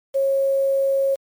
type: tone with quantisation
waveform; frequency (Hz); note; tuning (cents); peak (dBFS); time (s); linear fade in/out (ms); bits
sine; 545; C#5; -29; -16; 0.14-1.16; 20; 7
effects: MP3 96 kbps